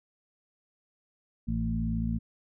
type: harmonic tone with a mistuned harmonic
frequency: 56.2 Hz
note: A1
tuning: 37 cents sharp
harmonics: 1 / 2 / 3 / 4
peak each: -32 / -34 / -34 / -31 dBFS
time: 1.47-2.19 s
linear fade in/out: 20 ms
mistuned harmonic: 3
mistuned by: -17 cents
effects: none